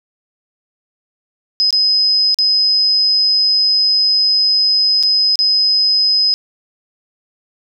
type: tone with dropouts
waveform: sine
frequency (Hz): 5050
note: D#8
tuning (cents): +25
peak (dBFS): -10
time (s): 1.6-6.34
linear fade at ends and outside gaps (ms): 0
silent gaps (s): 1.706-1.727 / 2.344-2.387 / 5.028-5.034 / 5.356-5.39
effects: none